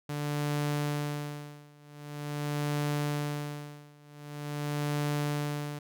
sawtooth tone with tremolo, 146.83 Hz, D3, in tune, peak -24 dBFS, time 0.09-5.79 s, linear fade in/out 5 ms, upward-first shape sine, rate 0.45 Hz, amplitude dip 95%, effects none

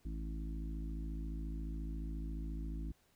harmonic tone, 54.3 Hz, A1, 22 cents flat, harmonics 1 / 3 / 4 / 5 / 6, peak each -39 / -48 / -53 / -50 / -53 dBFS, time 0.05-2.92 s, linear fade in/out 5 ms, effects pink hiss -72 dBFS RMS until 3.15 s

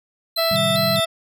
45% pulse tone with vibrato, 3831 Hz, A#7, 47 cents sharp, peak -21 dBFS, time 0.36-1.05 s, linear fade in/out 5 ms, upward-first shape square, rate 2.5 Hz, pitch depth 110 cents each way
harmonic tone, 659.3 Hz, E5, in tune, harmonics 1 / 2 / 3 / 4 / 5 / 7 / 8, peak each -20 / -26 / -30 / -32 / -34 / -37 / -38 dBFS, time 0.37-1.06 s, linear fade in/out 20 ms
sine chord, A half-diminished seventh, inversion none, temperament equal, 110 / 130.81 / 155.56 / 196 Hz, A2 / C3 / Eb3 / G3, 0 / 0 / 0 / 0 cents, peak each -31 / -29 / -28 / -25 dBFS, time 0.51-1 s, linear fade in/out 5 ms
effects none

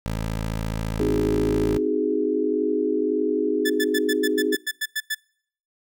15% pulse tone, 54.6 Hz, A1, 13 cents flat, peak -19 dBFS, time 0.06-1.78 s, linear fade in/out 0 ms
sine chord, Ab dominant seventh, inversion first, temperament just, 259.6 / 311.5 / 373.8 / 415.3 Hz, C4 / Eb4 / Gb4 / Ab4, -13 / +2 / +18 / 0 cents, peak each -28 / -25 / -28 / -23 dBFS, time 1-4.55 s, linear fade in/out 0 ms
sawtooth tone bursts, 1741 Hz, A6, 19 cents flat, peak -19 dBFS, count 11, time 3.65-5.149 s, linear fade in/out 10 ms, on 49 ms, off 96 ms
effects noise-tail reverb RT60 0.6 s tail -25 dB re dry

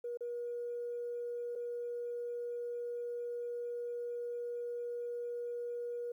sine tone with dropouts, 479.3 Hz, A#4, 48 cents sharp, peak -36 dBFS, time 0.04-6.12 s, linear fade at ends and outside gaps 5 ms, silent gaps 0.173-0.207 / 1.554-1.558 s, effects tanh soft clip ceiling -32 dBFS + 12-bit

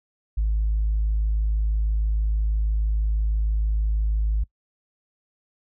sine tone, 53.1 Hz, G#1, 39 cents sharp, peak -18 dBFS, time 0.37-4.44 s, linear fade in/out 10 ms, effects noise-tail reverb RT60 0.1 s tail -23 dB re dry + tanh soft clip ceiling -16 dBFS

